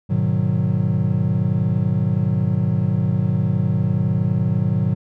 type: chord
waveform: triangle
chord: G# minor seventh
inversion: none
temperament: equal with one note detuned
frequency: 103.83 / 123.47 / 152.8 / 185 Hz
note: G#2 / B2 / D#3 / F#3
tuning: 0 / 0 / -31 / 0 cents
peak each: -20 dBFS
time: 0.09-4.95 s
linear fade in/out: 20 ms
effects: none